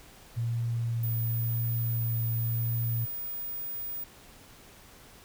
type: tone with vibrato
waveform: sine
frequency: 116.54 Hz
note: A#2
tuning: in tune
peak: -27 dBFS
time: 0.36-3.06 s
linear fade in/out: 20 ms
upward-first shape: triangle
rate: 0.93 Hz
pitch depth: 14 cents each way
type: tone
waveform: sine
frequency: 15000 Hz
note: A#9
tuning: 10 cents sharp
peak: -33 dBFS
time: 1.03-4.04 s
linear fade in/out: 5 ms
effects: pink hiss -53 dBFS RMS until 5.24 s